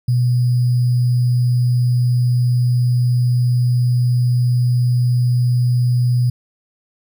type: tone with sample-and-hold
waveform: sine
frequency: 123 Hz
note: B2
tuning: 7 cents flat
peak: -12 dBFS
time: 0.08-6.3 s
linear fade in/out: 5 ms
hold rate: 4900 Hz
effects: none